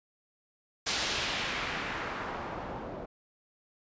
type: noise with low-pass filter sweep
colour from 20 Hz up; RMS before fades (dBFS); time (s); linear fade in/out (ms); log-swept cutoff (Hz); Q
white; -35; 0.86-3.06; 10; 5400 to 570; 1.1
effects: resampled to 16000 Hz